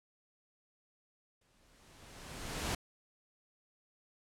pink noise with exponential growth, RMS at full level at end -34 dBFS, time 1.41-2.75 s, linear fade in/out 5 ms, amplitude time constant 290 ms, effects low-pass 10000 Hz 12 dB/octave

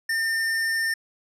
square tone, 1807 Hz, A6, 46 cents sharp, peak -23 dBFS, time 0.09-0.94 s, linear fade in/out 5 ms, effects low-pass 12000 Hz 12 dB/octave

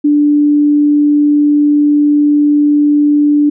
sine tone, 293.7 Hz, D4, in tune, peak -6 dBFS, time 0.04-3.5 s, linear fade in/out 10 ms, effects none

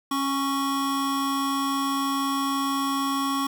square tone pair together, 274.4 / 1108.7 Hz, C#4 / C#6, -17 / 0 cents, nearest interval 2 octaves, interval 2417 cents, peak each -27 dBFS, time 0.11-3.47 s, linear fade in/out 5 ms, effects none

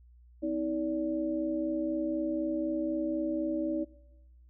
sine tone cluster, 254 / 318 / 577 Hz, B3 / D#4 / D5, +49 / +38 / -31 cents, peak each -38 / -30 / -35 dBFS, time 0.42-3.85 s, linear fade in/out 20 ms, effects noise-tail reverb RT60 1.0 s tail -20 dB re dry + added 60 Hz sine -54 dBFS peak until 4.49 s

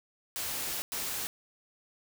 white noise bursts at uneven times, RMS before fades -35 dBFS, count 2, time 0.36-0.82 / 0.92-1.27 s, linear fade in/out 0 ms, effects none

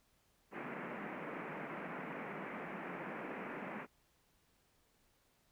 pink band-pass noise, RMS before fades -45 dBFS, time 0.51-3.87 s, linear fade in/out 50 ms, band 160 to 2400 Hz, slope 48 dB/octave, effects pink hiss -74 dBFS RMS until 5.51 s

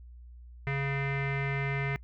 square tone with low-pass filter, 138.59 Hz, C#3, in tune, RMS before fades -31 dBFS, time 0.67-1.96 s, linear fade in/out 0 ms, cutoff 2100 Hz, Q 6.6, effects noise-tail reverb RT60 0.1 s tail -25 dB re dry + added 60 Hz sine -46 dBFS peak until 2.03 s

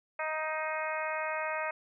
harmonic tone with a mistuned harmonic, 312.6 Hz, D#4, 8 cents sharp, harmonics 2 / 3 / 4 / 5 / 6 / 7 / 8, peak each -36 / -38 / -39 / -40 / -41 / -41 / -42 dBFS, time 0.19-1.71 s, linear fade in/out 5 ms, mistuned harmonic 7, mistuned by -20 cents, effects none

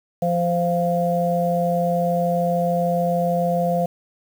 harmonic tone, 173.3 Hz, F3, 13 cents flat, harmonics 1 / 3 / 4, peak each -22 / -22 / -22 dBFS, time 0.22-3.86 s, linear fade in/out 5 ms, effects 7-bit

